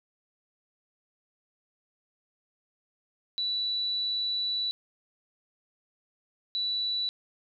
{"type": "tone bursts at uneven times", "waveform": "sine", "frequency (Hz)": 3951, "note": "B7", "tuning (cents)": 0, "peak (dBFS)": -27, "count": 2, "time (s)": [[3.38, 4.71], [6.55, 7.09]], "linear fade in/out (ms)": 0, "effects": []}